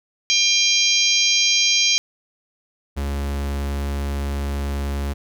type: harmonic tone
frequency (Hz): 800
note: G5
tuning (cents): +35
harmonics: 3 / 4 / 5 / 6 / 7 / 8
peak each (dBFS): -21 / -21 / -23 / -23 / -22 / -23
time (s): 0.3-1.98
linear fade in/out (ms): 0
type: tone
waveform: 45% pulse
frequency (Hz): 70.4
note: C#2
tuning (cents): +27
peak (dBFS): -22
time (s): 2.96-5.14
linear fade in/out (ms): 20
effects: none